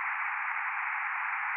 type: band-pass noise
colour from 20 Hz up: white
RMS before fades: -33 dBFS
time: 0-1.56 s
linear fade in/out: 0 ms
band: 800 to 2400 Hz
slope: 96 dB/octave
effects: none